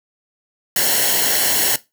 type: noise with comb filter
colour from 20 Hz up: white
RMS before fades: -17 dBFS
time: 0.76-1.76 s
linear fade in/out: 2 ms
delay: 0.82 ms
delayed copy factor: -0.65
effects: noise-tail reverb RT60 0.2 s tail -17 dB re dry